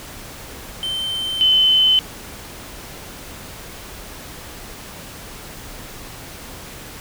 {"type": "tone pair in turn", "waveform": ["triangle", "sine"], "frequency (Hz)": [3100, 3050], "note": ["G7", "G7"], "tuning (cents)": [-20, -48], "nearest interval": "unison", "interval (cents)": 28, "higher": "first", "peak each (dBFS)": [-20, -11], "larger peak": "second", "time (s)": [[0.83, 1.41], [1.41, 1.99]], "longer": "neither", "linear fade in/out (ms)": 0, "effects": ["pink hiss -36 dBFS RMS until 7 s"]}